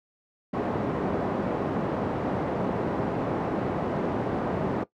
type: band-pass noise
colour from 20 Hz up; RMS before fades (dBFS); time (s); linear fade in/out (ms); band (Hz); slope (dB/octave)
pink; -28; 0.53-4.84; 10; 170 to 780; 12
effects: noise-tail reverb RT60 0.1 s tail -17 dB re dry

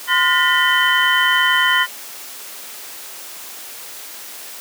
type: tone cluster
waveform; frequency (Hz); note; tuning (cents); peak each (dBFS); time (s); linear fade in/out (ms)
sine; 1029 / 1429 / 1807 / 1956 / 3065; C6 / F6 / A6 / B6 / G7; -29 / +39 / +46 / -17 / -40; -19; 0.07-1.87; 50
effects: white hiss -34 dBFS RMS until 4.6 s + high-pass 300 Hz 12 dB/octave

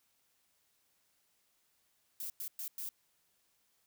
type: noise bursts at uneven times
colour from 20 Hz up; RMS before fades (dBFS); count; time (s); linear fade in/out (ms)
violet; -41; 4; 2.2-2.3 / 2.4-2.48 / 2.59-2.68 / 2.78-2.89; 2
effects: white hiss -75 dBFS RMS until 3.86 s

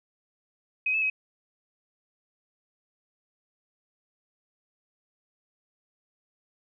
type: tone with pitch steps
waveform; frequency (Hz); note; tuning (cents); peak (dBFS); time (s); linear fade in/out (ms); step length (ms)
sine; 2524 / 2609 / 2542; D#7 / E7 / D#7; +24 / -18 / +36; -23; 0.86-1.1; 5; 80
effects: none

